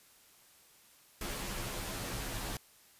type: noise with comb filter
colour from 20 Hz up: pink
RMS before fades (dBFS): -39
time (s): 1.21-2.57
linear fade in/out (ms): 2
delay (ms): 13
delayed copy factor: -0.95
effects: white hiss -62 dBFS RMS until 2.99 s + resampled to 32000 Hz